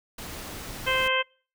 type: noise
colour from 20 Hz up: pink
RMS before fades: -38 dBFS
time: 0.18-1.08 s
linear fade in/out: 5 ms
type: harmonic tone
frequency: 521 Hz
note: C5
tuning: 7 cents flat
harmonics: 1 / 2 / 3 / 4 / 5 / 6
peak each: -29 / -29 / -29 / -29 / -29 / -29 dBFS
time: 0.86-1.23 s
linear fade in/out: 20 ms
effects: noise-tail reverb RT60 0.4 s tail -26 dB re dry